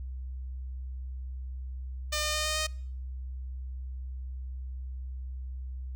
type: tone with pitch steps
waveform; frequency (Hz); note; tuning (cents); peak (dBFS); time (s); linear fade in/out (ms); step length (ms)
5% pulse; 603 / 607.2 / 611.4 / 615.7 / 620; D5 / D#5 / D#5 / D#5 / D#5; +46 / -42 / -30 / -18 / -6; -17; 2.12-2.67; 10; 110
effects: noise-tail reverb RT60 0.6 s tail -26 dB re dry + added 64 Hz sine -35 dBFS peak until 5.95 s